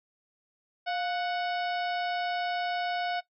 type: harmonic tone with a mistuned harmonic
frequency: 740 Hz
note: F#5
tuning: in tune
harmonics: 1 / 2 / 3 / 4 / 5 / 6 / 7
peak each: -30 / -36 / -40 / -42 / -44 / -46 / -47 dBFS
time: 0.86-3.21 s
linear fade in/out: 20 ms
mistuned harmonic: 1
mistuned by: -80 cents
effects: noise-tail reverb RT60 0.1 s tail -17 dB re dry